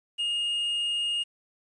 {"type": "tone with quantisation", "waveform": "triangle", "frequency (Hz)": 2847, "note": "F7", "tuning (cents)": 33, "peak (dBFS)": -24, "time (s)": [0.18, 1.24], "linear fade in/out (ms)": 20, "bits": 9, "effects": ["resampled to 24000 Hz"]}